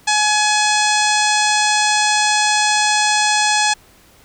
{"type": "harmonic tone", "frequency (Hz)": 845, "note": "G#5", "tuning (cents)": 30, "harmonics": [1, 2, 3, 4, 5, 6, 7, 8, 9, 10], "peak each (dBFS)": [-17, -20, -22, -23, -24, -25, -25, -26, -27, -27], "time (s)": [0.07, 3.74], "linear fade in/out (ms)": 10, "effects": ["pink hiss -49 dBFS RMS until 4.24 s"]}